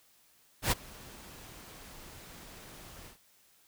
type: noise with ADSR envelope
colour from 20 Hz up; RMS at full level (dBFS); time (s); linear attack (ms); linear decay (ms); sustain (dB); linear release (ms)
pink; -26; 0.62-3.18; 95; 24; -24; 110
effects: white hiss -65 dBFS RMS until 3.67 s